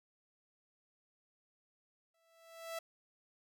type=tone with exponential growth; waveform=sawtooth; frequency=660 Hz; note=E5; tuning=2 cents sharp; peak=-34 dBFS; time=2.14-2.79 s; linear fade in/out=5 ms; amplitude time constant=140 ms; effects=none